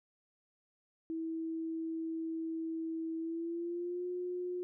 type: tone with pitch glide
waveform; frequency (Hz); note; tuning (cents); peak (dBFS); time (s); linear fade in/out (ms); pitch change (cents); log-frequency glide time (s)
sine; 325.1 to 358.6; E4 to F4; -24 to +46; -35; 1.1-4.63; 0; +170; 3.18-4.06
effects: none